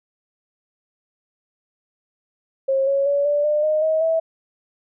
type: tone with pitch steps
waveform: sine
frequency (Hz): 538 / 552.8 / 568 / 583.7 / 599.7 / 616.2 / 633.2 / 650.6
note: C5 / C#5 / C#5 / D5 / D5 / D#5 / D#5 / E5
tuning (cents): +48 / -5 / +42 / -11 / +36 / -17 / +30 / -23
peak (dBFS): -16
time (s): 2.68-4.2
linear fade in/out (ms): 10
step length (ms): 190
effects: none